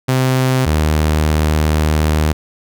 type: tone pair in turn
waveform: sawtooth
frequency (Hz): 129.8 / 77.01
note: C3 / D#2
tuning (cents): -13 / -17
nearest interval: major sixth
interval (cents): 904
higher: first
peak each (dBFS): -8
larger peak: neither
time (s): 0.08-0.66 / 0.66-2.33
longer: second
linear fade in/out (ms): 10
effects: none